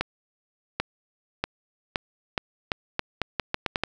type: accelerating click train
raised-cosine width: 0.3 ms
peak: -8 dBFS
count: 13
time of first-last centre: 0.01-3.836 s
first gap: 790 ms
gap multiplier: 0.81
effects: none

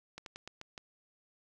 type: slowing click train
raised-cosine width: 0.2 ms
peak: -27 dBFS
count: 6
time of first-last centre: 0.18-0.778 s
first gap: 82 ms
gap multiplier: 1.19
effects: none

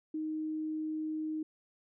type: tone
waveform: sine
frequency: 311.6 Hz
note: D#4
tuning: 3 cents sharp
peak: -33 dBFS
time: 0.14-1.43 s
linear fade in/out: 5 ms
effects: none

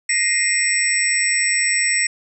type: tone cluster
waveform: sine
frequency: 1885 / 2089 / 2466 / 5510 / 8000 Hz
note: A#6 / C7 / D#7 / F8 / B8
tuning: +19 / -3 / -16 / -24 / +21 cents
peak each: -24 / -21 / -27 / -25 / -19 dBFS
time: 0.09-2.07 s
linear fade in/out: 5 ms
effects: none

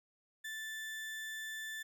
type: tone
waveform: 35% pulse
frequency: 1760 Hz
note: A6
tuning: in tune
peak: -39 dBFS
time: 0.44-1.83 s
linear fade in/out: 10 ms
effects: none

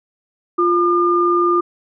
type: tone pair together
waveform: sine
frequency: 349.2 / 1206.2 Hz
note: F4 / D6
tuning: 0 / +46 cents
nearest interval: octave + major sixth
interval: 2146 cents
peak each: -15 dBFS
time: 0.58-1.61 s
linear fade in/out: 10 ms
effects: none

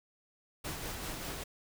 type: noise with tremolo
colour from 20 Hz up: pink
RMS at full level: -39 dBFS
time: 0.64-1.44 s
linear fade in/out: 10 ms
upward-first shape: sine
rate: 5.1 Hz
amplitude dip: 30%
effects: none

